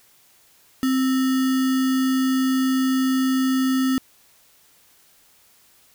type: tone with sample-and-hold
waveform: sine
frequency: 261.6 Hz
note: C4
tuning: in tune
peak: -17 dBFS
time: 0.83-3.98 s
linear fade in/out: 0 ms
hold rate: 1575 Hz
effects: white hiss -56 dBFS RMS until 5.94 s